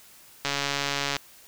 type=click train; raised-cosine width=0.2 ms; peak=-9 dBFS; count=102; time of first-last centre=0.45-1.166 s; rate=141 Hz; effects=white hiss -52 dBFS RMS until 1.47 s